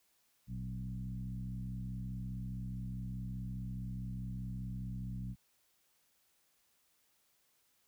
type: tone with frequency modulation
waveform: sine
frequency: 120 Hz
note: B2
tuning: 49 cents flat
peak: -38 dBFS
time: 0.47-5.36 s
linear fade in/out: 50 ms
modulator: 64.8 Hz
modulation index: 1.2
effects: white hiss -74 dBFS RMS until 7.87 s